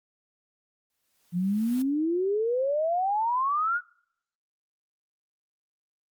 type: noise with exponential growth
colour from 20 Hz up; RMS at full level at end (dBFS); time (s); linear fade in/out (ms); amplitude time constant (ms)
white; -42; 0.9-1.82; 1; 200
type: exponential sweep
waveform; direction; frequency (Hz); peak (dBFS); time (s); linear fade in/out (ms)
sine; up; 170.5 to 1480; -23; 1.32-3.81; 50
effects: noise-tail reverb RT60 0.7 s tail -26 dB re dry + Opus 48 kbps